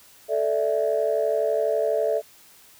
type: chord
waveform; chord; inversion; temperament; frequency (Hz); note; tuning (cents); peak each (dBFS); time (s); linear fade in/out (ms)
sine; A suspended fourth; none; equal; 440 / 587.3 / 659.3; A4 / D5 / E5; 0 / 0 / 0; -24; 0.28-2.22; 50
effects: tanh soft clip ceiling -12 dBFS + white hiss -52 dBFS RMS until 2.79 s